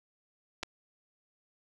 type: clicks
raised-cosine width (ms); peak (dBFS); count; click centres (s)
0.2; -19 / -19; 2; 0.63 / 0.633
effects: 10-bit